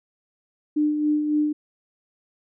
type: tone with tremolo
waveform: sine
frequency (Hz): 300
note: D4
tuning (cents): +37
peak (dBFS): -17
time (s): 0.76-1.53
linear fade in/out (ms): 10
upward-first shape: sine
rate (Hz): 3.6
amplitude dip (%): 45
effects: none